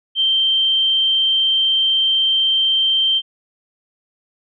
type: tone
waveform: sine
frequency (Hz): 3136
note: G7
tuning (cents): 0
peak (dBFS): -13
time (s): 0.15-3.22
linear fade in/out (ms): 50
effects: none